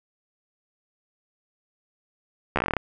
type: slowing click train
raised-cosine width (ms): 0.5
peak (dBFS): -8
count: 11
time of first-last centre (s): 2.56-2.767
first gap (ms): 13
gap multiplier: 1.1
effects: none